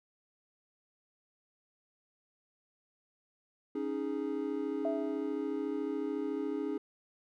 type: chord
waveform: triangle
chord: C# suspended second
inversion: none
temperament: equal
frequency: 277.2 / 311.1 / 415.3 Hz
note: C#4 / D#4 / G#4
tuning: 0 / 0 / 0 cents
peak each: -35 dBFS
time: 3.75-6.78 s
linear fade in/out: 5 ms
type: tone with exponential decay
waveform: sine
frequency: 659.3 Hz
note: E5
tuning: in tune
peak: -29 dBFS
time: 4.85-5.45 s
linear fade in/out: 1 ms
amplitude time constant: 130 ms
effects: none